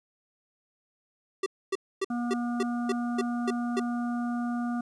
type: tone bursts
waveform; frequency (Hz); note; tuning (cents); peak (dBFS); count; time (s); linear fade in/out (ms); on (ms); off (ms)
square; 387; G4; -22; -26; 9; 1.43-3.798; 5; 32; 260
type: harmonic tone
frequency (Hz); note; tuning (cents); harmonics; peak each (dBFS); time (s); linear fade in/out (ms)
240; B3; -49; 1 / 3 / 5 / 6; -28 / -38 / -42 / -44; 2.1-4.81; 5
effects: resampled to 22050 Hz + 10-bit